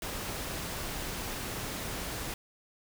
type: noise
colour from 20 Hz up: pink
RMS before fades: -37 dBFS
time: 0.02-2.34 s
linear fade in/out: 2 ms
effects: none